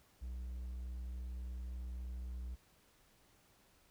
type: tone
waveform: triangle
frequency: 61.74 Hz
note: B1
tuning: in tune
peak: -39 dBFS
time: 0.21-2.56 s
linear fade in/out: 20 ms
effects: pink hiss -69 dBFS RMS until 3.9 s